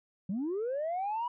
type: linear sweep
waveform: sine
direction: up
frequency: 174.61 to 984 Hz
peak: -29 dBFS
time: 0.29-1.28 s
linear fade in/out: 5 ms
effects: tanh soft clip ceiling -28 dBFS